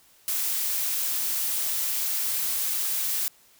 blue noise, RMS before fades -27 dBFS, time 0.28-3.28 s, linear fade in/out 0 ms, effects white hiss -58 dBFS RMS until 3.59 s

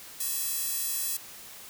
square tone with high-pass filter, 369.1 Hz, F#4, 4 cents flat, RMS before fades -31 dBFS, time 0.2-1.17 s, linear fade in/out 5 ms, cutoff 9600 Hz, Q 0.69, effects white hiss -46 dBFS RMS until 1.69 s

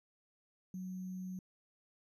sine tone with sample-and-hold, 185 Hz, F#3, in tune, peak -40 dBFS, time 0.74-1.39 s, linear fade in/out 2 ms, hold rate 6300 Hz, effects resampled to 32000 Hz

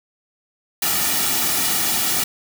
white noise with comb filter, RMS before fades -20 dBFS, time 0.82-2.24 s, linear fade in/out 5 ms, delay 1.9 ms, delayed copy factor -0.6, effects none

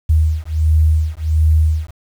sine beating tone pair, 77.7 / 79.1 Hz, D#2 / D#2, -2 / +29 cents, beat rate 1.4 Hz, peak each -14 dBFS, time 0.09-1.91 s, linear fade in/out 10 ms, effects 7-bit

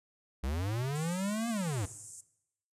square linear two-way sweep, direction up then down, 60.4 to 237.6 to 88.9 Hz, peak -32 dBFS, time 0.43-1.86 s, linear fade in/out 10 ms, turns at 1.49 s
pink band-pass noise, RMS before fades -49 dBFS, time 0.95-2.21 s, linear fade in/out 5 ms, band 6900 to 9200 Hz, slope 48 dB/octave
effects noise-tail reverb RT60 0.8 s tail -18 dB re dry + resampled to 32000 Hz

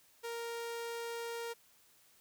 sawtooth tone, 466.2 Hz, A#4, in tune, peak -35 dBFS, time 0.23-1.54 s, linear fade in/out 20 ms, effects white hiss -66 dBFS RMS until 2.2 s

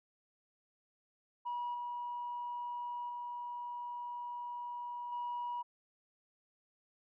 sine tone with level steps, 966 Hz, B5, 39 cents flat, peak -34 / -37 / -39 / -35 dBFS, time 1.45-5.63 s, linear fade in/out 20 ms, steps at 1.74 / 3.09 / 5.12 s, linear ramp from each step 5 ms, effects tanh soft clip ceiling -33 dBFS

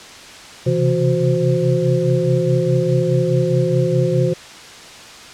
sine tone cluster, 129.6 / 134.4 / 165.3 / 364.9 / 520 Hz, C3 / C3 / E3 / F#4 / C5, -16 / +47 / +5 / -24 / -11 cents, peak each -20 dBFS, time 0.66-4.34 s, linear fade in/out 10 ms, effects white hiss -37 dBFS RMS until 5.33 s + low-pass 6000 Hz 12 dB/octave

